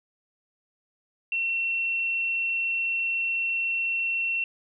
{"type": "tone", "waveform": "sine", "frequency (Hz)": 2714, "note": "E7", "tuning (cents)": 50, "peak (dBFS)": -24, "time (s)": [1.32, 4.44], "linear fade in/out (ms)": 2, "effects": []}